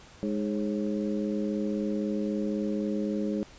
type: harmonic tone with a mistuned harmonic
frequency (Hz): 103.83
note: G#2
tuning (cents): 0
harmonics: 2 / 3 / 4 / 5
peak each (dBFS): -29 / -33 / -35 / -37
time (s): 0.23-3.43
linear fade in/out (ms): 0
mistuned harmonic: 5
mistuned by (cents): +73
effects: pink hiss -52 dBFS RMS until 3.58 s + resampled to 16000 Hz